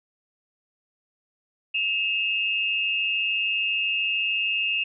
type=tone pair together; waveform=sine; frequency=2587 / 2794 Hz; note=E7 / F7; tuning=-33 / 0 cents; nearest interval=minor second; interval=133 cents; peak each=-25 dBFS; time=1.74-4.84 s; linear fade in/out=10 ms; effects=none